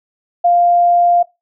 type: tone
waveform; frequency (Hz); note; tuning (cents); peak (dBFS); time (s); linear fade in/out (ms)
sine; 698.5; F5; 0; -8; 0.44-1.23; 10
effects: noise-tail reverb RT60 0.2 s tail -20 dB re dry